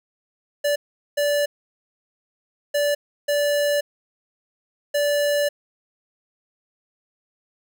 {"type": "tone bursts at uneven times", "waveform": "square", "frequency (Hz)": 581, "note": "D5", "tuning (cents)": -19, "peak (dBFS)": -19, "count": 5, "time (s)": [[0.64, 0.76], [1.17, 1.46], [2.74, 2.95], [3.28, 3.81], [4.94, 5.49]], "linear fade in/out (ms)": 10, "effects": []}